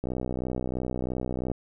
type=click train; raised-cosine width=2 ms; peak=-17 dBFS; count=94; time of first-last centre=0.04-1.516 s; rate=63 Hz; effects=none